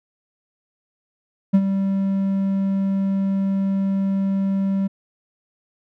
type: tone with ADSR envelope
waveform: triangle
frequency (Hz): 194.7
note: G3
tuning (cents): -12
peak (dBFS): -7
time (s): 1.53-4.88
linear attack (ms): 17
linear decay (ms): 57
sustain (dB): -9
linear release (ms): 16
effects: none